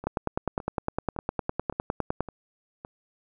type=two click trains; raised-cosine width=1 ms; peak=-12 / -24 dBFS; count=22 / 6; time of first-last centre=0.07-2.206 / 0.04-2.849 s; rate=9.83 / 1.78 Hz; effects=none